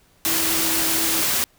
sine tone in noise, 325.5 Hz, E4, 22 cents flat, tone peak -29 dBFS, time 0.26-1.22 s, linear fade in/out 0 ms, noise white, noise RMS -21 dBFS, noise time 0.25-1.44 s, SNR -11 dB, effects pink hiss -58 dBFS RMS until 1.58 s

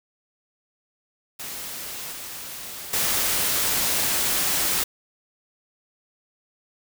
white noise with level steps, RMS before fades -34 / -36 / -23 dBFS, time 1.39-4.84 s, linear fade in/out 10 ms, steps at 2.12 / 2.93 s, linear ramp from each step 5 ms, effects none

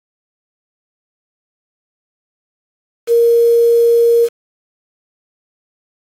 sine tone with quantisation, 468 Hz, A#4, 7 cents sharp, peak -7 dBFS, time 3.07-4.29 s, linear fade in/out 50 ms, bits 5, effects AAC 48 kbps

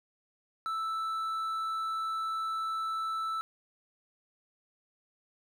triangle tone with hard clipping, 1318.5 Hz, E6, in tune, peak -32 dBFS, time 0.66-3.41 s, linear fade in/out 0 ms, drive 7 dB, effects none

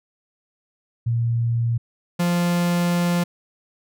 sine / 45% pulse tone pair in turn, 117 / 174.24 Hz, A#2 / F3, +7 / -4 cents, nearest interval perfect fifth, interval 689 cents, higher second, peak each -18 dBFS, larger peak neither, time 1.06-1.78 / 2.19-3.24 s, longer second, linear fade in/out 10 ms, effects none

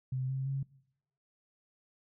sine tone with pitch steps, 129.8 / 133.06 / 136.41 Hz, C3 / C3 / C#3, -13 / +29 / -27 cents, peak -31 dBFS, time 0.12-0.63 s, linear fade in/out 5 ms, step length 170 ms, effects noise-tail reverb RT60 0.8 s tail -22 dB re dry

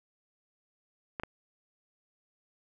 clicks, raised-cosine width 0.5 ms, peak -20 dBFS, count 2, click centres 1.198 / 1.235 s, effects 10-bit

